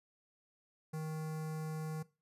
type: tone with notch filter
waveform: square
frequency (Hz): 156.8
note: D#3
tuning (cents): +14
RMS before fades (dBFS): -40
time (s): 0.93-2.03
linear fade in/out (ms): 10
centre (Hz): 3200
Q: 0.74
effects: noise-tail reverb RT60 0.3 s tail -19 dB re dry + resampled to 32000 Hz

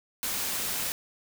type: noise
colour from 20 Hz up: white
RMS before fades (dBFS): -31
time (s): 0.23-0.92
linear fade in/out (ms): 0
effects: none

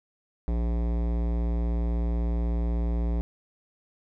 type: tone with hard clipping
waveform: sine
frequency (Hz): 58.1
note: A#1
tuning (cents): -5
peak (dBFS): -26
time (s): 0.48-3.21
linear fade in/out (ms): 0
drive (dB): 18
effects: none

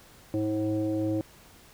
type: tone with frequency modulation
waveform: sine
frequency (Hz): 321.2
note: E4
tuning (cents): -45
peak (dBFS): -25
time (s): 0.34-1.21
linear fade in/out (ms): 0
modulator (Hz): 215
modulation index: 0.83
effects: pink hiss -54 dBFS RMS until 1.73 s

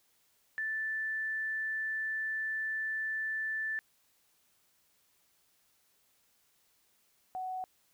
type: tone pair in turn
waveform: sine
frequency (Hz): 1760 / 744.9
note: A6 / F#5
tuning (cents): 0 / +11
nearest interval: octave + minor third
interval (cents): 1489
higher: first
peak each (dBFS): -32 / -35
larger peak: first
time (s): 0.58-3.79 / 7.35-7.64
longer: first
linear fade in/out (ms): 0
effects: white hiss -71 dBFS RMS until 7.93 s

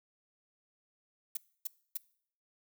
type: noise bursts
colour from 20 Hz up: violet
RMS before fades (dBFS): -35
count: 3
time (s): 1.35-1.973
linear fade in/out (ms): 5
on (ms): 21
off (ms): 280
effects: noise-tail reverb RT60 0.6 s tail -22 dB re dry

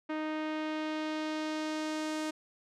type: tone with low-pass filter sweep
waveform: sawtooth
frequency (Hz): 310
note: D#4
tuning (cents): -6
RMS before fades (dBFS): -35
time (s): 0.09-2.31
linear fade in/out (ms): 10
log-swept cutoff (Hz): 2200 to 8500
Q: 1
effects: none

